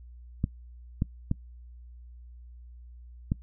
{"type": "clicks", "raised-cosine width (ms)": 5, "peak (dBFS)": -13, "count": 4, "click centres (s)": [0.441, 1.021, 1.314, 3.319], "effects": ["noise-tail reverb RT60 0.1 s tail -22 dB re dry", "added 60 Hz sine -45 dBFS peak until 3.42 s"]}